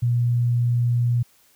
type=tone; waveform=sine; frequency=120.3 Hz; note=B2; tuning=45 cents flat; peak=-17 dBFS; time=0.02-1.23 s; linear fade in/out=10 ms; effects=white hiss -58 dBFS RMS until 1.55 s